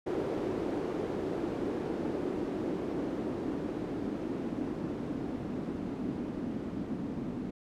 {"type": "noise with low-pass filter sweep", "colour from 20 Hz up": "blue", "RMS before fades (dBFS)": -35, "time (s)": [0.06, 7.51], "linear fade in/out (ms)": 10, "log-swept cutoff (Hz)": [380, 240], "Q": 2.4, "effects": []}